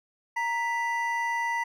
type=tone pair together; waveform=triangle; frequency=932.3 / 1975.5 Hz; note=A#5 / B6; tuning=0 / 0 cents; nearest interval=octave + minor second; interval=1300 cents; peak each=-26 / -28 dBFS; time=0.36-1.64 s; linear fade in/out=10 ms; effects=none